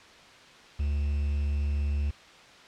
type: tone with quantisation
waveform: triangle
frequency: 72.2 Hz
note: D2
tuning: 29 cents flat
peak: -23 dBFS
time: 0.79-2.11 s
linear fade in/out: 10 ms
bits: 8
effects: white hiss -51 dBFS RMS until 2.67 s + low-pass 4000 Hz 12 dB/octave